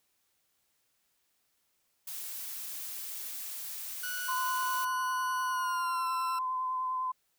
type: noise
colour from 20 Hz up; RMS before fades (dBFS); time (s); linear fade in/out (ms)
blue; -40; 2.07-4.85; 5
type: tone with pitch glide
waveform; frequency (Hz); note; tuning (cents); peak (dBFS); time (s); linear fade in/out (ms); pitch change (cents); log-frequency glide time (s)
40% pulse; 1473 to 1343; F#6 to E6; -8 to +32; -35; 4.03-6.39; 5; -160; 5.47-6.08
type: tone with vibrato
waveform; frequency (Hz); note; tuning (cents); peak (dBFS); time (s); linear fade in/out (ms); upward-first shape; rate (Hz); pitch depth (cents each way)
sine; 1026; C6; -34; -30; 4.28-7.12; 10; triangle; 9.9; 21
effects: white hiss -75 dBFS RMS until 7.38 s